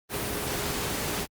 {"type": "tone in noise", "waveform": "sine", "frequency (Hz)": 410.7, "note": "G#4", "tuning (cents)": -19, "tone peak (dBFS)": -40, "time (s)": [0.09, 1.27], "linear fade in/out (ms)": 50, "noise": "pink", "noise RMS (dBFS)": -30, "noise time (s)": [0.09, 1.27], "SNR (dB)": -13, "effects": ["high-pass 60 Hz 12 dB/octave", "Opus 32 kbps"]}